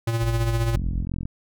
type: tone with tremolo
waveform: square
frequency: 114.9 Hz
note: A#2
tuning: 25 cents flat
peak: -20 dBFS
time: 0.07-0.76 s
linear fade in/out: 5 ms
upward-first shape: sine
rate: 15 Hz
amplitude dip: 50%
type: tone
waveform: sine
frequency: 53 Hz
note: G#1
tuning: 36 cents sharp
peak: -25 dBFS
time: 0.22-1.05 s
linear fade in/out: 0 ms
type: click train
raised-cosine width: 5 ms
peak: -17 dBFS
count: 23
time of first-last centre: 0.75-1.255 s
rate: 43.6 Hz
effects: none